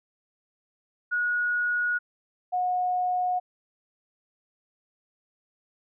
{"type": "tone pair in turn", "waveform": "sine", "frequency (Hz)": [1453, 726.5], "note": ["F#6", "F#5"], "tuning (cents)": [-32, -32], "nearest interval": "octave", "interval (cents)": 1200, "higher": "first", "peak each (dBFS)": -23, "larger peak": "neither", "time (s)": [[1.11, 1.99], [2.52, 3.4]], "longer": "neither", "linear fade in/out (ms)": 20, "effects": []}